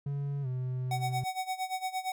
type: tone with pitch glide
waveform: triangle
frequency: 141.4 to 127.44 Hz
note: C#3 to C3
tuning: +35 to -45 cents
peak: -29 dBFS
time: 0.06-1.24 s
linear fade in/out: 5 ms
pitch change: -180 cents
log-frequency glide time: 0.42-0.47 s
type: tone with tremolo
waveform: square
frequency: 750 Hz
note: F#5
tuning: 23 cents sharp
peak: -30 dBFS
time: 0.91-2.12 s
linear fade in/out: 2 ms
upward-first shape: sine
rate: 8.7 Hz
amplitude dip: 85%
effects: none